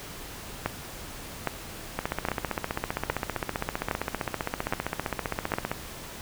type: two click trains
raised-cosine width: 0.5 ms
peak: -10 / -12 dBFS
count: 7 / 58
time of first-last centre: 0.66-5.538 / 1.99-5.715 s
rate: 1.23 / 15.3 Hz
effects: pink hiss -41 dBFS RMS until 6.21 s